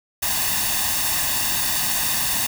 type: noise with comb filter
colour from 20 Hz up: white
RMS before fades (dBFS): -22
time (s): 0.22-2.47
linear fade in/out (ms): 10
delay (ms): 1.1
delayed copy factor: +0.7
effects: none